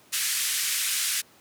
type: band-pass noise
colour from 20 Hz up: white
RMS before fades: -27 dBFS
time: 0.12-1.22 s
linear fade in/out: 20 ms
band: 1600 to 12000 Hz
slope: 24 dB/octave
effects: pink hiss -56 dBFS RMS until 1.4 s + high-pass 150 Hz 12 dB/octave